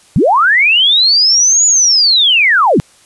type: linear two-way sweep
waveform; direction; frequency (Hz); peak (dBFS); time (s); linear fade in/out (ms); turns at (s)
sine; up then down; 110 to 6950 to 110; -6; 0.16-2.8; 0; 1.66
effects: white hiss -46 dBFS RMS until 3.05 s + resampled to 24000 Hz